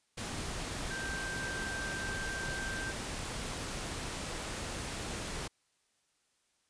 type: tone in noise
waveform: sine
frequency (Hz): 1568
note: G6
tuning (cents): 0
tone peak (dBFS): -38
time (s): 0.9-2.92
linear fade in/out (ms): 10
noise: pink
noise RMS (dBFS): -39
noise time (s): 0.17-5.48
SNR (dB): -2
effects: white hiss -75 dBFS RMS until 6.69 s + resampled to 22050 Hz